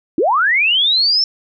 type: linear sweep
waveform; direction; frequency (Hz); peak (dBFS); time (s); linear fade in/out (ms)
sine; up; 273.6 to 5400; -11; 0.18-1.24; 2
effects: none